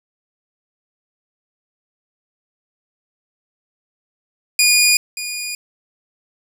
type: tone with echo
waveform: 15% pulse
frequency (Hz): 2444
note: D#7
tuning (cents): -32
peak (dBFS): -4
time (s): 4.59-4.97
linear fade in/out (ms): 2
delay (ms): 580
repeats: 1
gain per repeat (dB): -13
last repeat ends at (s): 5.55
effects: none